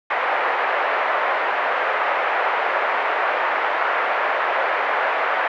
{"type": "band-pass noise", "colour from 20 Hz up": "pink", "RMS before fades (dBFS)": -21, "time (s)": [0.1, 5.48], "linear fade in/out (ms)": 5, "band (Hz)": [570, 2100], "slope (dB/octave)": 24, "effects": []}